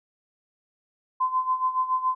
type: tone with tremolo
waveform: sine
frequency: 1028 Hz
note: C6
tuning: 31 cents flat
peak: -19 dBFS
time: 1.2-2.15 s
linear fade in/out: 10 ms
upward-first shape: sine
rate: 7.1 Hz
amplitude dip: 75%
effects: none